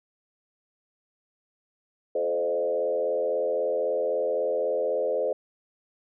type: tone with frequency modulation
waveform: sine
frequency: 519 Hz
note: C5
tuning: 14 cents flat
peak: -23 dBFS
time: 2.15-5.33 s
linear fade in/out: 5 ms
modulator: 83.8 Hz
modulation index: 1.2
effects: none